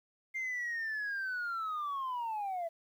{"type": "linear sweep", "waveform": "sine", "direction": "down", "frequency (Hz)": [2111, 652], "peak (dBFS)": -32, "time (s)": [0.34, 2.69], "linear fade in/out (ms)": 20, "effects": ["tanh soft clip ceiling -32 dBFS", "11-bit"]}